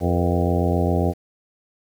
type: harmonic tone with a mistuned harmonic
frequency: 87.31 Hz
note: F2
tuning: in tune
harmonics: 1 / 2 / 3 / 4 / 5 / 6 / 7 / 8 / 9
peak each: -21 / -24 / -26 / -27 / -28 / -29 / -29 / -30 / -31 dBFS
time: 0-1.14 s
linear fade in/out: 50 ms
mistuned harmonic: 6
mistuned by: -74 cents
effects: 8-bit